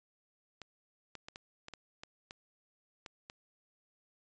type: clicks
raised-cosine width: 0.2 ms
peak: -28 dBFS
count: 10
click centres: 0.617 / 1.153 / 1.285 / 1.359 / 1.684 / 1.737 / 2.035 / 2.309 / 3.062 / 3.299 s
effects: resampled to 16000 Hz